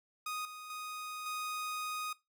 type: tone with level steps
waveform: sawtooth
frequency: 1244.5 Hz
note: D#6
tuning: in tune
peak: -33 / -42 / -37 / -33 dBFS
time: 0.26-2.13 s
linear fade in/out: 5 ms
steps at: 0.45 / 0.7 / 1.26 s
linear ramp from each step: 2 ms
effects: noise-tail reverb RT60 0.2 s tail -19 dB re dry